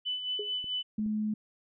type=tone with tremolo; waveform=sine; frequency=2998 Hz; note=F#7; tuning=22 cents sharp; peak=-29 dBFS; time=0.05-0.83 s; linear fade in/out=20 ms; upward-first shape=sine; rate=4.6 Hz; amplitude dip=55%
type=tone with exponential decay; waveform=sine; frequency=415.3 Hz; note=G#4; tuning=in tune; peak=-30 dBFS; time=0.39-0.56 s; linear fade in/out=5 ms; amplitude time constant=36 ms
type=clicks; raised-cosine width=3 ms; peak=-36 dBFS; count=3; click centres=0.643 / 0.994 / 1.062 s
type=tone; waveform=sine; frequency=213.7 Hz; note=G#3; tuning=50 cents sharp; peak=-28 dBFS; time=0.98-1.34 s; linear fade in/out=5 ms
effects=none